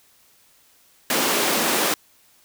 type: high-pass noise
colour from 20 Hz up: pink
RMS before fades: -21 dBFS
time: 1.1-1.94 s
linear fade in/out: 2 ms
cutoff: 230 Hz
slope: 24 dB/octave
effects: white hiss -57 dBFS RMS until 2.44 s